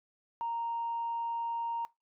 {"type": "tone", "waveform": "sine", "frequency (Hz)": 930, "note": "A#5", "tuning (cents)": -4, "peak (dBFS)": -31, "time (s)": [0.41, 1.85], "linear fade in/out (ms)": 0, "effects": ["noise-tail reverb RT60 0.2 s tail -21 dB re dry", "tanh soft clip ceiling -27 dBFS"]}